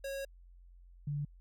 square / sine tone pair in turn, 548 / 145.15 Hz, C#5 / D3, -20 / -20 cents, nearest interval octave + major seventh, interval 2300 cents, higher first, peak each -38 / -33 dBFS, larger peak second, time 0.04-0.25 / 1.07-1.25 s, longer first, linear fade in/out 5 ms, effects added 44 Hz sine -54 dBFS peak until 1.4 s

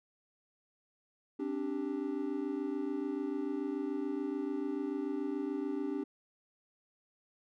triangle chord, C suspended second, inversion none, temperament equal with one note detuned, 266.8 / 293.7 / 392 Hz, C4 / D4 / G4, +34 / 0 / 0 cents, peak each -37 / -34 / -37 dBFS, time 1.39-6.04 s, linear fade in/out 10 ms, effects none

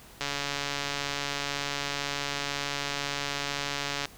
click train, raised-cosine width 0.2 ms, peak -13 dBFS, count 547, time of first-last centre 0.21-4.055 s, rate 142 Hz, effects pink hiss -51 dBFS RMS until 4.17 s

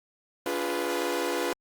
sawtooth chord, D diminished seventh, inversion none, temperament equal with one note detuned, 288.5 / 349.2 / 415.3 / 493.9 Hz, D4 / F4 / Ab4 / Cb5, -31 / 0 / 0 / 0 cents, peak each -31 / -27 / -31 / -27 dBFS, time 0.46-1.53 s, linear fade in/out 2 ms, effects Opus 24 kbps

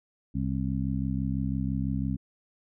harmonic tone, 66 Hz, C2, 16 cents sharp, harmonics 1 / 2 / 3 / 4, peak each -33 / -31 / -31 / -33 dBFS, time 0.34-2.17 s, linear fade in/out 20 ms, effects none

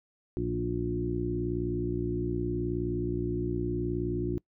harmonic tone with a mistuned harmonic, 59.2 Hz, A#1, 27 cents sharp, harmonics 1 / 2 / 3 / 4 / 5 / 6, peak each -37 / -35 / -37 / -43 / -34 / -32 dBFS, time 0.37-4.38 s, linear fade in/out 0 ms, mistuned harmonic 2, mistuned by -37 cents, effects noise-tail reverb RT60 0.1 s tail -24 dB re dry

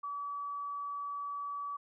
sine tone, 1145 Hz, D6, 44 cents flat, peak -36 dBFS, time 0.03-1.77 s, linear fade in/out 10 ms, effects none

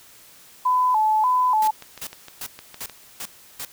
sine tone with vibrato, 932.3 Hz, A#5, in tune, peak -16 dBFS, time 0.65-1.71 s, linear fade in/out 10 ms, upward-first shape square, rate 1.7 Hz, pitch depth 130 cents each way
white noise bursts, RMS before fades -32 dBFS, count 6, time 1.62-3.65 s, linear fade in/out 2 ms, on 55 ms, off 340 ms
click train, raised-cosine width 0.2 ms, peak -21 dBFS, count 9, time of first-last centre 1.67-2.897 s, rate 6.52 Hz
effects white hiss -49 dBFS RMS until 3.72 s

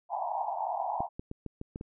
pink band-pass noise, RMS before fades -33 dBFS, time 0.09-1.09 s, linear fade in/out 50 ms, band 670 to 960 Hz, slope 96 dB/octave
clicks, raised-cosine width 3 ms, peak -25 dBFS, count 7, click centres 1.005 / 1.195 / 1.314 / 1.463 / 1.614 / 1.759 / 1.811 s
effects none

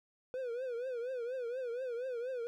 triangle tone with vibrato, 493.9 Hz, B4, in tune, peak -34 dBFS, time 0.34-2.47 s, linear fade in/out 0 ms, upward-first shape triangle, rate 4.2 Hz, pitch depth 140 cents each way, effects none

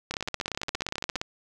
two click trains, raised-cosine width 0.2 ms, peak -15 / -12 dBFS, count 16 / 20, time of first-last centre 0.14-1.16 / 0.11-1.215 s, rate 14.7 / 17.2 Hz, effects none

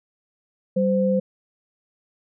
sine tone pair together, 193.28 / 516 Hz, G3 / C5, -24 / -24 cents, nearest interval octave + perfect fourth, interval 1700 cents, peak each -20 dBFS, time 0.76-1.2 s, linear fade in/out 10 ms, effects none

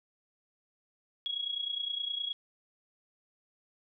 sine tone with amplitude modulation, 3322 Hz, G#7, in tune, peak -29 dBFS, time 1.26-2.33 s, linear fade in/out 0 ms, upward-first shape sine, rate 29.7 Hz, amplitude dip 75%, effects none

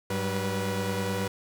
sawtooth tone cluster, 99.9 / 190.4 / 488.2 Hz, G2 / F#3 / B4, +33 / +50 / -20 cents, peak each -28 dBFS, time 0.1-1.28 s, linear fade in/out 5 ms, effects none

